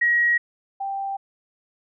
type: tone pair in turn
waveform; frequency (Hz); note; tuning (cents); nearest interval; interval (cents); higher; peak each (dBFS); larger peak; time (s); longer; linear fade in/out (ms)
sine; 1900 / 785.8; A#6 / G5; +33 / +4; octave + minor third; 1529; first; -16 / -25; first; 0.01-0.38 / 0.8-1.17; neither; 10
effects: none